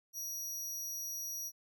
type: tone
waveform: sawtooth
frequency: 5770 Hz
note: F#8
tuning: 44 cents flat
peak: -36 dBFS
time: 0.13-1.52 s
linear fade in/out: 50 ms
effects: none